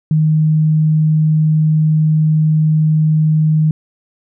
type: tone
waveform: sine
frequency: 155.56 Hz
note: D#3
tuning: in tune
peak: -9 dBFS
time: 0.11-3.71 s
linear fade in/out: 2 ms
effects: none